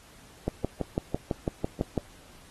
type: click train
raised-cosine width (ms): 2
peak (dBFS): -13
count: 10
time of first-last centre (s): 0.48-1.978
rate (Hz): 6.01
effects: pink hiss -54 dBFS RMS until 2.5 s + AAC 32 kbps